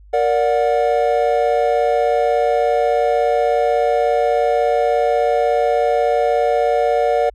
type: chord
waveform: triangle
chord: Bb augmented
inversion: none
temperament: just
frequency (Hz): 466.2 / 582.7 / 728.4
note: Bb4 / D5 / F#5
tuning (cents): 0 / -14 / -27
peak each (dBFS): -16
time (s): 0.13-7.3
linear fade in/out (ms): 10
effects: added 50 Hz sine -41 dBFS peak until 7.34 s